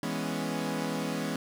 sawtooth chord, C# minor seventh, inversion first, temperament equal, 164.81 / 207.7 / 246.9 / 277.2 Hz, E3 / G#3 / B3 / C#4, 0 / 0 / 0 / 0 cents, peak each -32 dBFS, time 0.03-1.36 s, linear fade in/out 2 ms, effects low-pass 12000 Hz 12 dB/octave + 8-bit

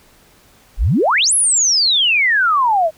sine exponential two-way sweep, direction up then down, 34.49 to 11175 to 609 Hz, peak -11 dBFS, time 0.77-2.91 s, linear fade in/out 50 ms, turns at 1.34 s, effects pink hiss -50 dBFS RMS until 2.97 s

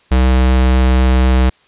square tone, 64 Hz, C2, 38 cents flat, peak -9 dBFS, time 0.11-1.5 s, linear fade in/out 10 ms, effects white hiss -52 dBFS RMS until 1.67 s + resampled to 8000 Hz

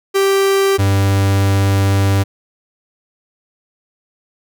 45% pulse tone pair in turn, 391.1 / 98.23 Hz, G4 / G2, -4 / +4 cents, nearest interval 2 octaves, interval 2392 cents, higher first, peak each -11 dBFS, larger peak neither, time 0.14-0.78 / 0.78-2.24 s, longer second, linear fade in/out 20 ms, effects none

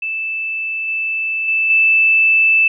sine tone with level steps, 2637 Hz, E7, in tune, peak -19 / -17 / -13 / -9 dBFS, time 0.02-2.68 s, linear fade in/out 5 ms, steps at 0.88 / 1.48 / 1.7 s, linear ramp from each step 2 ms, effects none

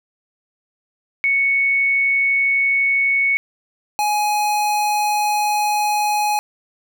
sine / square tone pair in turn, 2217 / 837.4 Hz, C#7 / G#5, 0 / +14 cents, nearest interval octave + perfect fourth, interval 1686 cents, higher first, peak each -14 / -17 dBFS, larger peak first, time 1.24-3.37 / 3.99-6.39 s, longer second, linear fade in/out 0 ms, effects none

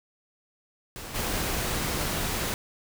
pink noise with level steps, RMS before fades -39 / -29 dBFS, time 0.96-2.54 s, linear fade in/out 0 ms, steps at 1.14 s, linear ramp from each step 20 ms, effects none

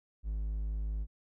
triangle tone, 52.5 Hz, G#1, 19 cents sharp, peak -30 dBFS, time 0.23-1.07 s, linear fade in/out 50 ms, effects none

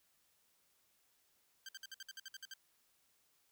15% pulse tone bursts, 1568 Hz, G6, in tune, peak -40 dBFS, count 11, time 1.66-2.538 s, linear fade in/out 2 ms, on 28 ms, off 57 ms, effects white hiss -75 dBFS RMS until 3.51 s

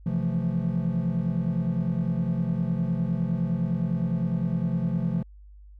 triangle chord, F major seventh, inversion second, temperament equal, 130.81 / 164.81 / 174.61 / 220 Hz, C3 / E3 / F3 / A3, 0 / 0 / 0 / 0 cents, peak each -28 / -27 / -24 / -30 dBFS, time 0.06-5.23 s, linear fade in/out 5 ms, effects tanh soft clip ceiling -15 dBFS + added 50 Hz sine -45 dBFS peak until 5.79 s

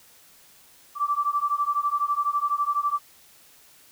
sine beating tone pair, 1159 / 1171 Hz, D6 / D6, -23 / -5 cents, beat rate 12 Hz, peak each -25 dBFS, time 0.95-3 s, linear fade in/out 50 ms, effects white hiss -54 dBFS RMS until 3.91 s

